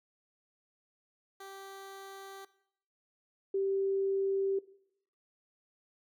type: tone pair in turn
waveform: 15% pulse / sine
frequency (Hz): 390 / 390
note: G4 / G4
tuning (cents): -9 / -9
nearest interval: unison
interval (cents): 0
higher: neither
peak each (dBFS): -39 / -28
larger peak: second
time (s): 1.4-2.45 / 3.54-4.59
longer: neither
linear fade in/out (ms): 5
effects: noise-tail reverb RT60 0.7 s tail -18 dB re dry